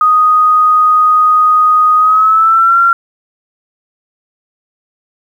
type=tone with pitch glide; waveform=sine; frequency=1245 to 1373.5 Hz; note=D#6 to F6; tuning=+1 to -29 cents; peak=-5 dBFS; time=0.01-2.93 s; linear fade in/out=2 ms; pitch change=+170 cents; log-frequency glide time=1.97-2.79 s; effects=7-bit